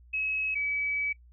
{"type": "tone pair in turn", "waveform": "sine", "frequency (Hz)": [2566, 2286], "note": ["E7", "D7"], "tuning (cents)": [-47, -47], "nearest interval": "major second", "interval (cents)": 200, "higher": "first", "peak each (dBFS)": [-28, -27], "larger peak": "second", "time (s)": [[0.13, 0.55], [0.55, 1.13]], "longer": "second", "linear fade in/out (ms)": 10, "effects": ["noise-tail reverb RT60 0.1 s tail -20 dB re dry", "added 60 Hz sine -52 dBFS peak until 1.32 s"]}